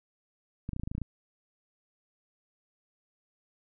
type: clicks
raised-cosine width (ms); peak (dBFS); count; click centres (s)
5; -22; 10; 0.691 / 0.733 / 0.764 / 0.797 / 0.835 / 0.875 / 0.915 / 0.951 / 0.981 / 1.017
effects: none